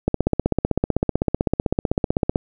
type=click train; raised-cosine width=2 ms; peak=-4 dBFS; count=37; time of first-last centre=0.08-2.358 s; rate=15.8 Hz; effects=none